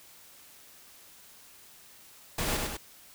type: noise with echo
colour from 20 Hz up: pink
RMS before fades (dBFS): -31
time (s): 2.38-2.57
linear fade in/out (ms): 5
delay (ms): 100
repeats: 2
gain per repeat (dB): -3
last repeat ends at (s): 2.77
effects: white hiss -54 dBFS RMS until 3.14 s